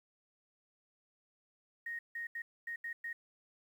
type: tone bursts at uneven times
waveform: sine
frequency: 1864.7 Hz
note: A#6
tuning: in tune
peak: -38 dBFS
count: 6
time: 1.86-1.99 / 2.15-2.27 / 2.35-2.42 / 2.67-2.76 / 2.84-2.93 / 3.04-3.13 s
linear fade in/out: 5 ms
effects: 11-bit